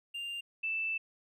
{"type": "tone pair in turn", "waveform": ["triangle", "sine"], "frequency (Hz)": [2794, 2646], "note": ["F7", "E7"], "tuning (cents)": [0, 6], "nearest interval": "minor second", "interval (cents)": 94, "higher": "first", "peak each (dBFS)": [-35, -31], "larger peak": "second", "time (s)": [[0.14, 0.41], [0.63, 0.98]], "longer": "second", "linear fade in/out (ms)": 10, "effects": []}